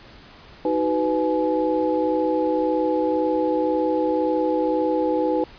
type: tone cluster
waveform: sine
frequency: 314.5 / 376.4 / 499 / 847 Hz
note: D#4 / F#4 / B4 / G#5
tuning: +19 / +30 / +18 / +34 cents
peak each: -23 / -27 / -22 / -27 dBFS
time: 0.65-5.44 s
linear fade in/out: 2 ms
effects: pink hiss -46 dBFS RMS until 5.58 s + resampled to 11025 Hz